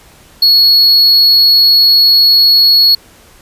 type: tone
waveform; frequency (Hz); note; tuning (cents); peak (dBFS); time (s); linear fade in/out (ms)
triangle; 4352; C#8; -33; -3; 0.42-2.95; 5
effects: pink hiss -42 dBFS RMS until 3.41 s + resampled to 32000 Hz